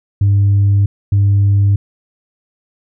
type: tone bursts at uneven times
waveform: sine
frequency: 100 Hz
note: G2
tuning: 35 cents sharp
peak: -6 dBFS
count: 2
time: 0.21-0.86 / 1.12-1.76 s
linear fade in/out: 5 ms
effects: tanh soft clip ceiling -6 dBFS